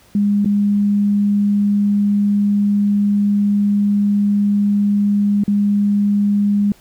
sine tone with dropouts, 203.9 Hz, G#3, 32 cents flat, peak -12 dBFS, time 0.15-6.72 s, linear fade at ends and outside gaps 2 ms, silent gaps 0.447-0.457 / 5.437-5.479 s, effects pink hiss -50 dBFS RMS until 6.8 s

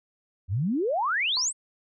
sine exponential sweep, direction up, 82.41 to 8800 Hz, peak -23 dBFS, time 0.48-1.53 s, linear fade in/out 50 ms
sine tone with exponential decay, 1020 Hz, C6, 44 cents flat, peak -31 dBFS, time 1.37-1.52 s, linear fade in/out 0 ms, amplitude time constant 31 ms
effects none

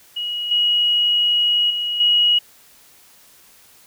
sine tone with level steps, 2902 Hz, F#7, 34 cents flat, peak -22 / -14 / -20 / -12 dBFS, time 0.16-2.39 s, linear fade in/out 10 ms, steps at 0.51 / 1.7 / 2 s, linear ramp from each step 5 ms, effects white hiss -50 dBFS RMS until 3.86 s

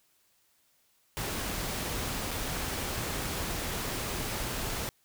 pink noise with dropouts, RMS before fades -34 dBFS, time 1.17-4.89 s, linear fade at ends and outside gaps 0 ms, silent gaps 2.309-2.313 s, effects white hiss -69 dBFS RMS until 5.04 s

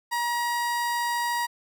30% pulse tone, 953 Hz, A#5, 38 cents sharp, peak -22 dBFS, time 0.11-1.47 s, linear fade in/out 20 ms, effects none

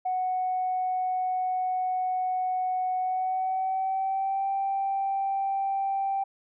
sine tone with pitch glide, 740 to 782.6 Hz, F#5 to G5, 0 to -3 cents, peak -24 dBFS, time 0.05-6.24 s, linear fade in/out 10 ms, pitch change +97 cents, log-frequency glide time 2.99-4.48 s, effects tanh soft clip ceiling -20 dBFS

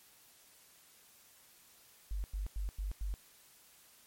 sine tone bursts, 49.15 Hz, G1, 5 cents sharp, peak -34 dBFS, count 5, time 2.11-3.14 s, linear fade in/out 0 ms, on 130 ms, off 95 ms, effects white hiss -62 dBFS RMS until 4.06 s + MP3 64 kbps

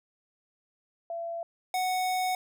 sine / square tone pair in turn, 675 / 739.5 Hz, E5 / F#5, +41 / -1 cents, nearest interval major second, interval 158 cents, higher second, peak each -32 / -27 dBFS, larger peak second, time 1.1-1.43 / 1.74-2.35 s, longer second, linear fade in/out 2 ms, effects none

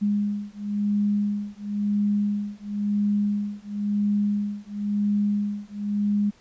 sine beating tone pair, 205 / 205.97 Hz, G#3 / G#3, -22 / -14 cents, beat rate 0.97 Hz, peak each -25 dBFS, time 0.01-6.31 s, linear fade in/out 20 ms, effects pink hiss -57 dBFS RMS until 6.4 s + resampled to 16000 Hz

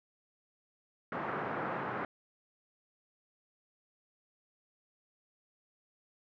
white band-pass noise, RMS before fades -37 dBFS, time 1.12-2.05 s, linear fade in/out 2 ms, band 120 to 1500 Hz, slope 24 dB/octave, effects none

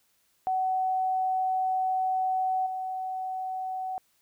sine tone with level steps, 751 Hz, F#5, 26 cents sharp, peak -24 / -30 dBFS, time 0.47-3.98 s, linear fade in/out 0 ms, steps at 2.66 s, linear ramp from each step 5 ms, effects white hiss -69 dBFS RMS until 4.21 s

